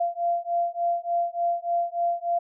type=beating tone pair; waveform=sine; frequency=688 / 691.4 Hz; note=F5 / F5; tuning=-26 / -18 cents; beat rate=3.4 Hz; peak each=-26 dBFS; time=0-2.39 s; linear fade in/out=10 ms; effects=none